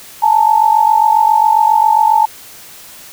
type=tone pair together; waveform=sine; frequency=856 / 903.4 Hz; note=A5 / A5; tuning=-48 / +45 cents; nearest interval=minor second; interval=93 cents; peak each=-10 dBFS; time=0.22-2.26 s; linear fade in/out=10 ms; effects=white hiss -36 dBFS RMS until 3.12 s